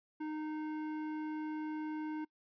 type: tone with hard clipping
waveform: sine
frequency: 308.2 Hz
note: D#4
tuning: 16 cents flat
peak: -39 dBFS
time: 0.2-2.25 s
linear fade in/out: 10 ms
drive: 12 dB
effects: noise-tail reverb RT60 0.1 s tail -25 dB re dry + resampled to 11025 Hz